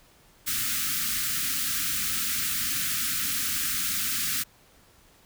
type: band-stop noise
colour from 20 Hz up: white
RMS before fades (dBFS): -28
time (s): 0.46-4.44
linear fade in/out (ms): 20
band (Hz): 300 to 1200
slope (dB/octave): 96
effects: pink hiss -58 dBFS RMS until 5.25 s